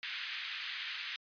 white band-pass noise, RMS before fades -41 dBFS, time 0.03-1.16 s, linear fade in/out 0 ms, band 1600 to 3700 Hz, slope 24 dB/octave, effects resampled to 11025 Hz

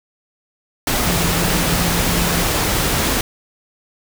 sine tone in noise, 172.4 Hz, F3, 22 cents flat, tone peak -22 dBFS, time 1.07-2.43 s, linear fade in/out 2 ms, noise pink, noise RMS -18 dBFS, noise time 0.87-3.21 s, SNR -7 dB, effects none

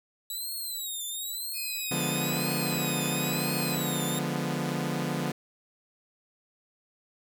10% pulse tone with vibrato, 3900 Hz, B7, 23 cents flat, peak -26 dBFS, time 0.3-4.19 s, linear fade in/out 2 ms, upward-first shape triangle, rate 1 Hz, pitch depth 180 cents each way
sawtooth tone, 2503 Hz, D#7, 10 cents sharp, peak -33 dBFS, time 1.53-3.78 s, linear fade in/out 50 ms
sawtooth chord, D diminished seventh, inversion none, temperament equal, 146.83 / 174.61 / 207.7 / 246.9 Hz, D3 / F3 / Ab3 / Cb4, 0 / 0 / 0 / 0 cents, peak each -29 / -29 / -34 / -30 dBFS, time 1.91-5.32 s, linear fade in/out 5 ms
effects none

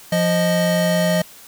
square tone pair together, 174.61 / 622.2 Hz, F3 / D#5, 0 / 0 cents, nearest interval octave + minor seventh, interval 2200 cents, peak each -19 dBFS, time 0.12-1.22 s, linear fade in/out 5 ms, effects white hiss -43 dBFS RMS until 1.47 s

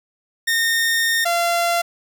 sawtooth tone pair in turn, 1834 / 687 Hz, A#6 / F5, -29 / -29 cents, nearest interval octave + perfect fourth, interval 1700 cents, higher first, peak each -13 dBFS, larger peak neither, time 0.47-1.25 / 1.25-1.82 s, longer first, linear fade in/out 10 ms, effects 8-bit

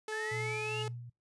sawtooth tone with pitch glide, 432.9 to 429.9 Hz, A4 to A4, -28 to -40 cents, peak -33 dBFS, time 0.08-0.88 s, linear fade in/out 2 ms, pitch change -12 cents, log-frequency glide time 0.41-0.6 s
sine exponential sweep, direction up, 1709 to 2900 Hz, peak -37 dBFS, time 0.12-0.83 s, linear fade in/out 5 ms
sine tone with tremolo, 120 Hz, B2, 49 cents flat, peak -37 dBFS, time 0.31-1.1 s, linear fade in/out 10 ms, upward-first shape sine, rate 2.3 Hz, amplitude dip 60%
effects noise-tail reverb RT60 0.2 s tail -23 dB re dry + resampled to 24000 Hz

